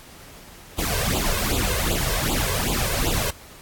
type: noise with flanger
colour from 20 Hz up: pink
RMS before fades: -23 dBFS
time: 0.78-3.31 s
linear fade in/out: 10 ms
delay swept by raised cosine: 0.26 to 1.96 ms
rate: 2.6 Hz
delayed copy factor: +0.95
effects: pink hiss -45 dBFS RMS until 3.61 s + AAC 64 kbps